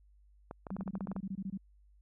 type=clicks; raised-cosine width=1 ms; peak=-28 dBFS; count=11; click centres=0.511 / 0.668 / 0.705 / 0.766 / 0.809 / 0.878 / 0.954 / 1.008 / 1.072 / 1.116 / 1.164 s
type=tone bursts; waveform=sine; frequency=192.6 Hz; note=G3; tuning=30 cents flat; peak=-35 dBFS; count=12; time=0.71-1.575 s; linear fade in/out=5 ms; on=51 ms; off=23 ms
effects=added 50 Hz sine -60 dBFS peak until 2.01 s